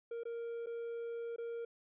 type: tone with dropouts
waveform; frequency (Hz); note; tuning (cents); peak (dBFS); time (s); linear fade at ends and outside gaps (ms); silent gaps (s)
triangle; 466.2; A#4; 0; -37; 0.11-1.65; 5; 0.235-0.253 / 0.661-0.668 / 1.362-1.382
effects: resampled to 8000 Hz